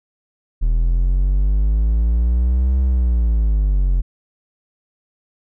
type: linear two-way sweep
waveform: triangle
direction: up then down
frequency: 38.89 to 65.41 to 43.16 Hz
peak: -11 dBFS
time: 0.61-4.02 s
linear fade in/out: 20 ms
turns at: 2.8 s
effects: none